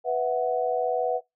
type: chord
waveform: sine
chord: B suspended fourth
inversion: none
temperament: equal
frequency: 493.9 / 659.3 / 740 Hz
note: B4 / E5 / F#5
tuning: 0 / 0 / 0 cents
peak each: -26 / -28 / -27 dBFS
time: 0.04-1.21 s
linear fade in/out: 50 ms
effects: noise-tail reverb RT60 0.2 s tail -25 dB re dry